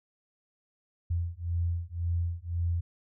sine beating tone pair, 84.7 / 86.6 Hz, E2 / F2, +48 / -14 cents, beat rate 1.9 Hz, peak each -31 dBFS, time 1.1-2.81 s, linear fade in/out 10 ms, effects none

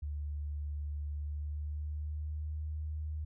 sine tone with pitch glide, 73.5 to 76.62 Hz, D2 to D#2, +2 to -26 cents, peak -35 dBFS, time 0.02-3.25 s, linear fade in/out 10 ms, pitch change +72 cents, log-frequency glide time 1.11-2.64 s, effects none

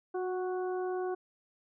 harmonic tone with a mistuned harmonic, 369.6 Hz, F#4, 2 cents flat, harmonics 1 / 2 / 3 / 4, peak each -32 / -39 / -46 / -48 dBFS, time 0.14-1.15 s, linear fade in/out 10 ms, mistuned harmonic 1, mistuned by -17 cents, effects none

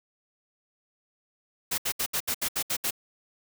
white noise bursts, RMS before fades -28 dBFS, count 9, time 1.71-2.909 s, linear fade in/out 10 ms, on 71 ms, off 70 ms, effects none

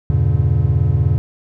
triangle chord, E diminished seventh, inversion none, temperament just, 82.41 / 98.89 / 118.67 / 142.4 Hz, E2 / G2 / Bb2 / Db3, 0 / +16 / +31 / +47 cents, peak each -16 dBFS, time 0.1-1.18 s, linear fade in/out 0 ms, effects none

